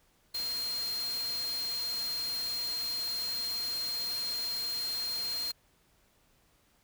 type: tone in noise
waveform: sine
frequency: 4200 Hz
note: C8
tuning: 6 cents sharp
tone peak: -32 dBFS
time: 0.34-5.52 s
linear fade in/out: 10 ms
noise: white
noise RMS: -42 dBFS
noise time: 0.34-5.52 s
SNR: +7 dB
effects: pink hiss -68 dBFS RMS until 6.83 s